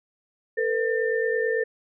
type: tone cluster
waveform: sine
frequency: 449.3 / 498.3 / 1796 Hz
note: A4 / B4 / A6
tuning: +36 / +15 / +35 cents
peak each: -24 / -27 / -28 dBFS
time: 0.57-1.64 s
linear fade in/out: 10 ms
effects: none

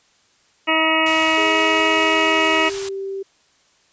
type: harmonic tone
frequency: 319.2 Hz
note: D#4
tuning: 44 cents sharp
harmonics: 1 / 2 / 3 / 4 / 6 / 7 / 8 / 9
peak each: -23 / -23 / -23 / -23 / -23 / -23 / -23 / -23 dBFS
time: 0.67-2.7 s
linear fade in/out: 20 ms
type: band-stop noise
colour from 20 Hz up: white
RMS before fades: -29 dBFS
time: 1.06-2.89 s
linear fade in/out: 5 ms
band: 140 to 690 Hz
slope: 48 dB/octave
type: tone with pitch glide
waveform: sine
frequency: 415.3 to 389.7 Hz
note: G#4 to G4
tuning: 0 to -10 cents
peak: -24 dBFS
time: 1.37-3.23 s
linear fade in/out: 10 ms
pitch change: -110 cents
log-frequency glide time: 1.85-2.93 s
effects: white hiss -58 dBFS RMS until 3.92 s + resampled to 16000 Hz

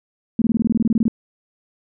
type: tone bursts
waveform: sine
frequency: 226.3 Hz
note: A3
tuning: 49 cents sharp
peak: -13 dBFS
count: 14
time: 0.39-1.081 s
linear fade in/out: 2 ms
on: 28 ms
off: 23 ms
effects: none

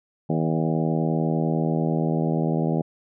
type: harmonic tone with a mistuned harmonic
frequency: 80.2 Hz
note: E2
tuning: 47 cents flat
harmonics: 2 / 3 / 4 / 5 / 6 / 7 / 8 / 9 / 10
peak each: -23 / -27 / -29 / -31 / -33 / -34 / -35 / -36 / -37 dBFS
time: 0.29-2.82 s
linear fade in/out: 10 ms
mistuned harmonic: 8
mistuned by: -24 cents
effects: none

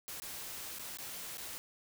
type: noise with dropouts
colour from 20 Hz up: white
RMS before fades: -44 dBFS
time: 0.08-1.58 s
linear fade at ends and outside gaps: 0 ms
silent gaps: 0.2-0.22 / 0.786-0.794 / 0.971-0.986 / 1.372-1.381 s
effects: none

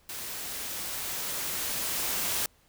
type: noise with level ramp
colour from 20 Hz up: white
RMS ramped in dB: -38 to -29 dBFS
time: 0.09-2.46 s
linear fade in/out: 2 ms
effects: pink hiss -64 dBFS RMS until 2.68 s

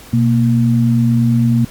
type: tone pair together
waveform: sine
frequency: 123.18 / 232.3 Hz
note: B2 / A#3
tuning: -4 / -6 cents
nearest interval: major seventh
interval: 1098 cents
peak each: -12 dBFS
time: 0.13-1.65 s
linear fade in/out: 5 ms
effects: pink hiss -38 dBFS RMS until 1.7 s + MP3 96 kbps

